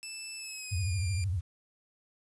10% pulse tone with pitch glide, 2637 to 2390 Hz, E7 to D7, 0 to +30 cents, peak -30 dBFS, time 0.03-1.24 s, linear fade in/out 0 ms, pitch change -170 cents, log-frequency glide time 0.37-1.03 s
sine tone with vibrato, 92.5 Hz, F#2, in tune, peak -28 dBFS, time 0.71-1.41 s, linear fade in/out 20 ms, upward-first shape sine, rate 13 Hz, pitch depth 200 cents each way
effects resampled to 22050 Hz + 10-bit

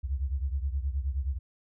sine beating tone pair, 65.7 / 75.2 Hz, C2 / D2, +8 / +42 cents, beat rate 9.5 Hz, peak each -29 / -33 dBFS, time 0.03-1.39 s, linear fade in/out 20 ms, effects none

